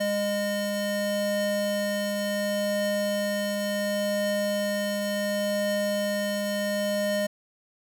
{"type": "tone pair together", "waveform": "square", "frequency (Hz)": [204.2, 611.9], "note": ["G#3", "D#5"], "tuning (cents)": [-29, -29], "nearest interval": "octave + perfect fifth", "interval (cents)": 1900, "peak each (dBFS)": [-31, -27], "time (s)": [0, 7.27], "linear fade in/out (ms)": 10, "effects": []}